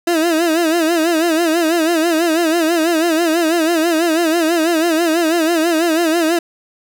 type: tone with vibrato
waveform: 30% pulse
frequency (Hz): 329.6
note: E4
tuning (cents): 0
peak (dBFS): -10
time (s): 0.07-6.39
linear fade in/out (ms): 5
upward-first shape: sine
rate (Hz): 6.1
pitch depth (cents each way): 100
effects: none